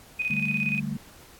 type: tone with tremolo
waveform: sine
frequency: 2496 Hz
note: D#7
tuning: 5 cents sharp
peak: -23 dBFS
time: 0.19-0.8 s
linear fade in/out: 10 ms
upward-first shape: square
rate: 17 Hz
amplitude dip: 55%
type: chord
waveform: sine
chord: D suspended fourth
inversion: none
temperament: equal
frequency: 146.83 / 196 / 220 Hz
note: D3 / G3 / A3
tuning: 0 / 0 / 0 cents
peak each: -32 dBFS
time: 0.3-0.97 s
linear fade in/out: 5 ms
effects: pink hiss -51 dBFS RMS until 1.39 s + AAC 64 kbps